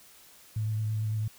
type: tone with vibrato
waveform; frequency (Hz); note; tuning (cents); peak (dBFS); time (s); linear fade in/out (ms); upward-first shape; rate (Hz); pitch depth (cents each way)
sine; 108.4; A2; -25; -27; 0.56-1.28; 5; sine; 9; 21
effects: white hiss -55 dBFS RMS until 1.38 s